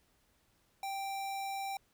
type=tone; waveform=square; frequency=784 Hz; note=G5; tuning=in tune; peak=-37 dBFS; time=0.83-1.77 s; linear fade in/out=2 ms; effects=pink hiss -72 dBFS RMS until 1.93 s

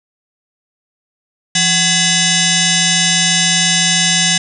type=tone with frequency modulation; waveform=sine; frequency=1675 Hz; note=G#6; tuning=14 cents sharp; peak=-10 dBFS; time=1.55-4.38 s; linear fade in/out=5 ms; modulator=923 Hz; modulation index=6.5; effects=none

